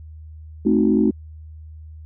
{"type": "chord", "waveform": "sine", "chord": "A diminished seventh", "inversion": "none", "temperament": "equal with one note detuned", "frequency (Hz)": [217.5, 261.6, 311.1, 370], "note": ["A3", "C4", "Eb4", "Gb4"], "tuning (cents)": [-20, 0, 0, 0], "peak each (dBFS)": [-17, -20, -19, -21], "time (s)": [0.65, 1.11], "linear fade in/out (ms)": 10, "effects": ["tanh soft clip ceiling -4 dBFS", "added 78 Hz sine -36 dBFS peak until 2.05 s"]}